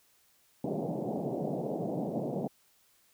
pink band-pass noise, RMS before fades -34 dBFS, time 0.64-2.48 s, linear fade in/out 5 ms, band 140 to 740 Hz, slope 48 dB/octave, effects white hiss -67 dBFS RMS until 3.13 s

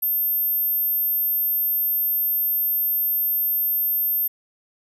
sine tone, 13290 Hz, G#9, in tune, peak -19 dBFS, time 0.02-4.28 s, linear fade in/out 10 ms, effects none

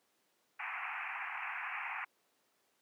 white band-pass noise, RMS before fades -41 dBFS, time 0.59-2.05 s, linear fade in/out 10 ms, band 740 to 2600 Hz, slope 96 dB/octave, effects pink hiss -75 dBFS RMS until 2.81 s + high-pass 300 Hz 12 dB/octave

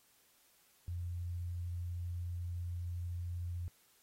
sine tone, 87.31 Hz, F2, in tune, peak -37 dBFS, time 0.88-3.68 s, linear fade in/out 0 ms, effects white hiss -69 dBFS RMS until 4.02 s + AAC 48 kbps

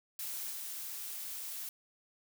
blue noise with level steps, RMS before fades -40 / -42 dBFS, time 0.19-1.69 s, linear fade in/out 2 ms, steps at 0.5 s, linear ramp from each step 20 ms, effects none

